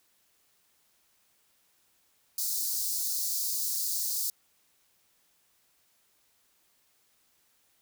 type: high-pass noise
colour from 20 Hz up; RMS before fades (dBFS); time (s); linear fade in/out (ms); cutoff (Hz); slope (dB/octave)
white; -31; 2.38-4.3; 2; 4300; 48
effects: white hiss -69 dBFS RMS until 7.81 s